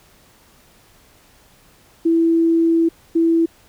sine tone bursts at uneven times, 330.8 Hz, E4, 6 cents sharp, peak -12 dBFS, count 2, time 2.05-2.89 / 3.15-3.46 s, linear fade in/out 10 ms, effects pink hiss -52 dBFS RMS until 3.68 s

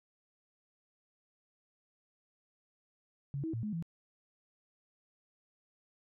sine tone with pitch steps, 139.8 / 322.9 / 114.3 / 211.5 / 166.1 Hz, C#3 / E4 / A#2 / G#3 / E3, +15 / -36 / -34 / +32 / +13 cents, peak -34 dBFS, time 3.34-3.825 s, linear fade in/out 0 ms, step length 97 ms, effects none

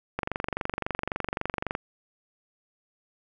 click train, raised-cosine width 0.5 ms, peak -13 dBFS, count 38, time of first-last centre 0.19-1.751 s, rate 23.7 Hz, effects none

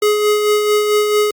square tone with tremolo, 420 Hz, G#4, 19 cents sharp, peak -11 dBFS, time 0.02-1.31 s, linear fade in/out 5 ms, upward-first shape sine, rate 4.5 Hz, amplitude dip 40%, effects Opus 48 kbps

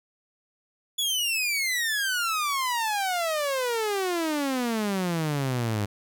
sawtooth exponential sweep, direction down, 3445 to 100 Hz, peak -21 dBFS, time 0.98-5.86 s, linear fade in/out 10 ms, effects none

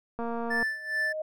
click train, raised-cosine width 1 ms, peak -21 dBFS, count 103, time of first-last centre 0.19-0.628 s, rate 233 Hz
triangle tone with tremolo, 1760 Hz, A6, in tune, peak -23 dBFS, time 0.5-1.13 s, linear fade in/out 10 ms, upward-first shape sine, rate 2.4 Hz, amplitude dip 80%
sine tone with exponential growth, 622.3 Hz, D#5, in tune, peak -28 dBFS, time 0.53-1.22 s, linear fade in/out 5 ms, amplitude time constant 150 ms
effects none

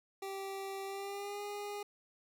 25% pulse tone with pitch glide, 390 to 410.3 Hz, G4 to G#4, -9 to -21 cents, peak -36 dBFS, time 0.22-1.83 s, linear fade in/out 5 ms, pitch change +88 cents, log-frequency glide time 0.85-1.42 s, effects none

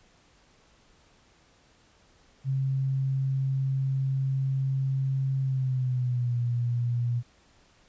sine tone with pitch glide, 134.2 to 120.25 Hz, C3 to B2, +44 to -46 cents, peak -24 dBFS, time 2.44-7.23 s, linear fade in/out 50 ms, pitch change -190 cents, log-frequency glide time 5.4-6.38 s, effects pink hiss -61 dBFS RMS until 7.88 s + resampled to 16000 Hz

